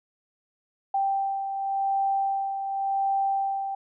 sine beating tone pair, 784 / 784.9 Hz, G5 / G5, 0 / +2 cents, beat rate 0.9 Hz, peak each -24 / -33 dBFS, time 0.94-3.75 s, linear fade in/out 5 ms, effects none

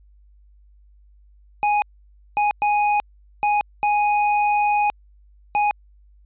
square tone bursts at uneven times, 830 Hz, G#5, 1 cent flat, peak -17 dBFS, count 6, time 1.63-1.82 / 2.37-2.51 / 2.62-3 / 3.43-3.61 / 3.83-4.9 / 5.55-5.71 s, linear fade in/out 0 ms, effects added 50 Hz sine -49 dBFS peak until 6.25 s + resampled to 8000 Hz

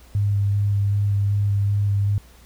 sine tone with vibrato, 101.2 Hz, G#2, 44 cents flat, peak -17 dBFS, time 0.15-2.18 s, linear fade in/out 0 ms, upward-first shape square, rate 2.6 Hz, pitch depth 11 cents each way, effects added 60 Hz sine -47 dBFS peak until 2.45 s + pink hiss -52 dBFS RMS until 2.45 s

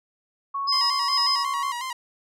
sine tone, 1108.7 Hz, C#6, in tune, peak -25 dBFS, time 0.54-1.72 s, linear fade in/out 10 ms
sine tone with tremolo, 5060 Hz, D#8, 28 cents sharp, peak -20 dBFS, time 0.67-1.44 s, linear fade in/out 20 ms, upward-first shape square, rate 2.2 Hz, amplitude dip 45%
sawtooth tone with vibrato, 1000 Hz, B5, 21 cents sharp, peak -25 dBFS, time 0.72-1.93 s, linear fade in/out 5 ms, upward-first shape square, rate 5.5 Hz, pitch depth 74 cents each way
effects low-pass 11000 Hz 12 dB/octave

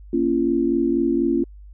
sine chord, Bb minor, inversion none, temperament equal with one note detuned, 233.1 / 277.2 / 341.4 Hz, Bb3 / Db4 / F4, 0 / 0 / -39 cents, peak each -24 / -21 / -20 dBFS, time 0.13-1.44 s, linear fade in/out 5 ms, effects added 50 Hz sine -39 dBFS peak until 1.73 s

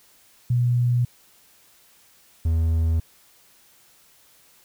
sine / triangle tone pair in turn, 121.9 / 81.36 Hz, B2 / E2, -22 / -22 cents, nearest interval perfect fifth, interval 700 cents, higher first, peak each -17 / -16 dBFS, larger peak second, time 0.5-1.05 / 2.45-3 s, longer neither, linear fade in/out 5 ms, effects white hiss -56 dBFS RMS until 4.64 s

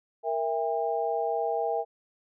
sine chord, E diminished, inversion second, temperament equal with one note detuned, 466.2 / 659.3 / 803.2 Hz, Bb4 / E5 / G5, 0 / 0 / +42 cents, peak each -30 dBFS, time 0.23-1.85 s, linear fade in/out 50 ms, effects none

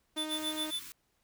sawtooth tone, 310 Hz, D#4, 6 cents flat, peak -33 dBFS, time 0.16-0.71 s, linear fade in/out 10 ms
square tone with tremolo, 3500 Hz, A7, 10 cents flat, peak -32 dBFS, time 0.17-0.8 s, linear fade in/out 10 ms, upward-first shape sine, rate 7.3 Hz, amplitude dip 100%
white band-stop noise, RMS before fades -47 dBFS, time 0.31-0.92 s, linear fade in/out 0 ms, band 390 to 960 Hz, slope 96 dB/octave
effects pink hiss -75 dBFS RMS until 1.23 s

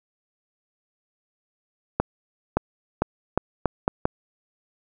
accelerating click train, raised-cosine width 1 ms, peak -5 dBFS, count 7, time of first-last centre 2-4.054 s, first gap 570 ms, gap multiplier 0.79, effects none

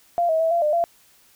sine tone with pitch steps, 692 / 641 / 652 / 684 / 602 / 683 Hz, F5 / E5 / E5 / F5 / D5 / F5, -16 / -49 / -19 / -36 / +43 / -39 cents, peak -17 dBFS, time 0.18-0.84 s, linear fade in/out 0 ms, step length 110 ms, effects white hiss -56 dBFS RMS until 1.35 s

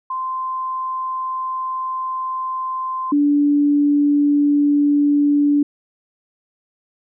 sine tone pair in turn, 1039 / 289.8 Hz, C6 / D4, -12 / -23 cents, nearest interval octave + minor seventh, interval 2211 cents, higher first, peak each -21 / -12 dBFS, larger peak second, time 0.1-3.12 / 3.12-5.63 s, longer first, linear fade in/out 5 ms, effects none

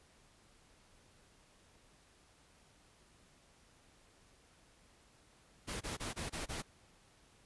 pink noise bursts, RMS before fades -41 dBFS, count 6, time 5.67-6.625 s, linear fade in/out 20 ms, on 140 ms, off 23 ms, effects pink hiss -66 dBFS RMS until 7.45 s + resampled to 24000 Hz

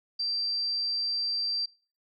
sine tone, 4699 Hz, D8, in tune, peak -27 dBFS, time 0.19-1.66 s, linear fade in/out 10 ms, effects noise-tail reverb RT60 0.4 s tail -23 dB re dry

